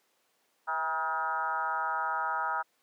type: tone with frequency modulation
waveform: sine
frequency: 1114 Hz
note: C#6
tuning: 8 cents sharp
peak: -28 dBFS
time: 0.67-2.63 s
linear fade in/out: 20 ms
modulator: 155 Hz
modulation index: 2.3
effects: pink hiss -71 dBFS RMS until 2.82 s + high-pass 400 Hz 12 dB/octave